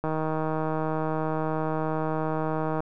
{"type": "click train", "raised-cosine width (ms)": 1, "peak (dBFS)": -15, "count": 435, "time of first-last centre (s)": [0.04, 2.804], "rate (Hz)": 157, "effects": []}